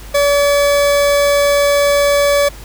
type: tone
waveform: 40% pulse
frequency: 572 Hz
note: D5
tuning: 46 cents flat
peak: -9 dBFS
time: 0.14-2.49 s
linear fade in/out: 10 ms
effects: added 50 Hz sine -32 dBFS peak until 2.64 s + pink hiss -37 dBFS RMS until 2.64 s